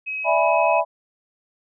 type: tone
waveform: sine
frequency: 2548 Hz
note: D#7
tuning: 41 cents sharp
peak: -25 dBFS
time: 0.06-0.81 s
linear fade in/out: 20 ms
type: chord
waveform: sine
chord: E dominant seventh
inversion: third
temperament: equal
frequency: 587.3 / 659.3 / 830.6 / 987.8 Hz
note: D5 / E5 / G#5 / B5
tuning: 0 / 0 / 0 / 0 cents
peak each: -23 / -19 / -23 / -21 dBFS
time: 0.24-0.85 s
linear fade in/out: 50 ms
effects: none